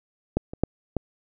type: clicks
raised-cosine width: 2 ms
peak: -8 / -22 / -6 / -11 dBFS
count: 4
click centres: 0.37 / 0.535 / 0.636 / 0.967 s
effects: none